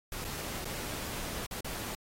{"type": "noise with dropouts", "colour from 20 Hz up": "pink", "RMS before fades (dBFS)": -39, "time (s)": [0.12, 1.95], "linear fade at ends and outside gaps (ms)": 2, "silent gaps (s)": [[0.244, 0.248], [0.646, 0.653], [1.464, 1.51], [1.606, 1.645]], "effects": ["AAC 48 kbps"]}